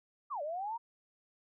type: linear two-way sweep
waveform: sine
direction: down then up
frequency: 1241 to 564 to 954 Hz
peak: -35 dBFS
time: 0.3-0.78 s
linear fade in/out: 20 ms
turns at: 0.42 s
effects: none